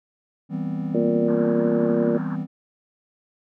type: chord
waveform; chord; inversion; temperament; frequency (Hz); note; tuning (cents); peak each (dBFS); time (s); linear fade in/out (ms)
triangle; C major seventh; first; just; 163.52 / 196.22 / 245.3 / 261.6; E3 / G3 / B3 / C4; -14 / +2 / -12 / 0; -27 / -28 / -30 / -29; 0.49-2.47; 50
type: harmonic tone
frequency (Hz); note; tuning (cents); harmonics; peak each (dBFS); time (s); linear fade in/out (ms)
116.7; A#2; +2; 2 / 3 / 4 / 5; -22 / -24 / -25 / -26; 0.94-2.18; 10
type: band-pass noise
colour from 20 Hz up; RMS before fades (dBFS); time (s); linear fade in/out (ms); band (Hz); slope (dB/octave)
pink; -41; 1.28-2.36; 5; 800 to 1700; 96
effects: none